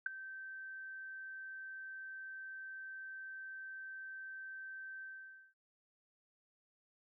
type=tone with ADSR envelope; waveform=sine; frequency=1552 Hz; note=G6; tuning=18 cents flat; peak=-29 dBFS; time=0.06-5.54 s; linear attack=4 ms; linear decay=10 ms; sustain=-16 dB; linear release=520 ms; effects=none